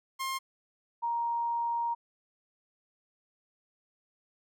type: tone pair in turn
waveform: sawtooth / sine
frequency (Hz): 1063 / 937.4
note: C6 / A#5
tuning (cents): +27 / +9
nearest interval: major second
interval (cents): 218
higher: first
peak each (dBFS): -28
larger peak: neither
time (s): 0.19-0.39 / 1.02-1.95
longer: second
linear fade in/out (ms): 20
effects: none